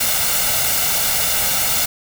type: noise with comb filter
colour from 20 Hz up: white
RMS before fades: -18 dBFS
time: 0-1.86 s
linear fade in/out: 10 ms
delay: 1.4 ms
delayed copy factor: +0.6
effects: none